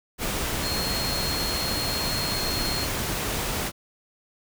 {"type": "tone in noise", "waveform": "sine", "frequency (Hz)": 4263, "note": "C8", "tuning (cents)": 32, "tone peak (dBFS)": -29, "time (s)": [0.61, 2.88], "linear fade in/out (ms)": 50, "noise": "pink", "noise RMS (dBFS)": -28, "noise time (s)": [0.18, 3.72], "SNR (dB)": -4, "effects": []}